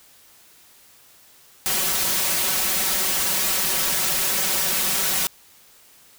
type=noise with comb filter; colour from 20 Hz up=white; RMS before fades=-22 dBFS; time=1.66-5.27 s; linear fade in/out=0 ms; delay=5.3 ms; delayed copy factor=+0.95; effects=white hiss -52 dBFS RMS until 6.18 s